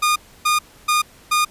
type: tone bursts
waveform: sawtooth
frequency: 1220 Hz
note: D#6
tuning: 34 cents flat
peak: -11 dBFS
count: 4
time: 0.02-1.45 s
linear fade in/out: 10 ms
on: 140 ms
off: 290 ms
effects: pink hiss -48 dBFS RMS until 1.5 s + resampled to 32000 Hz